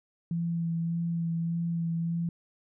sine tone with vibrato, 167.7 Hz, E3, 30 cents sharp, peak -27 dBFS, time 0.31-2.29 s, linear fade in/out 2 ms, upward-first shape sine, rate 1.7 Hz, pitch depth 16 cents each way, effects none

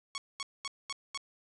10% pulse tone bursts, 1108.7 Hz, C#6, in tune, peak -27 dBFS, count 5, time 0.15-1.175 s, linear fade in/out 0 ms, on 29 ms, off 220 ms, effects resampled to 24000 Hz

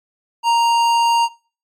sine tone with tanh clipping, 932.3 Hz, A#5, in tune, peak -14 dBFS, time 0.43-1.29 s, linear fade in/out 50 ms, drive 16 dB, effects noise-tail reverb RT60 0.4 s tail -22 dB re dry + MP3 64 kbps

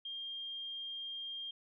sine tone, 3208 Hz, G7, 39 cents sharp, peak -40 dBFS, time 0.05-1.51 s, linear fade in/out 5 ms, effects none

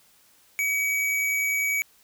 square tone with amplitude modulation, 2270 Hz, C#7, 41 cents sharp, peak -22 dBFS, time 0.59-1.82 s, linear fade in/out 0 ms, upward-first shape sine, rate 110 Hz, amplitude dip 30%, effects white hiss -59 dBFS RMS until 2.03 s

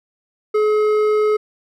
sine tone with hard clipping, 425.6 Hz, G#4, 42 cents sharp, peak -15 dBFS, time 0.54-1.37 s, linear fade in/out 10 ms, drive 8 dB, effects none

